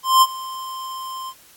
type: tone with ADSR envelope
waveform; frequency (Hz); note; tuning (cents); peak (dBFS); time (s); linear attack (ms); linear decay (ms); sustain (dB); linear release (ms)
square; 1046.5; C6; 0; -9; 0.03-1.34; 190; 41; -20; 56
effects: white hiss -50 dBFS RMS until 1.56 s + AAC 64 kbps